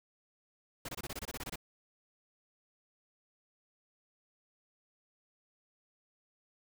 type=noise bursts; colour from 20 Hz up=pink; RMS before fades=-41 dBFS; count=12; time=0.85-1.558 s; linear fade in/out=5 ms; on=37 ms; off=24 ms; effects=none